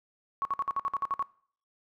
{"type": "tone bursts", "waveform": "sine", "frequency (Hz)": 1112, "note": "C#6", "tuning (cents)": 5, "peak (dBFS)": -26, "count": 10, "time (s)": [0.42, 1.225], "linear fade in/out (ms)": 0, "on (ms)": 31, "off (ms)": 55, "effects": ["noise-tail reverb RT60 0.5 s tail -20 dB re dry"]}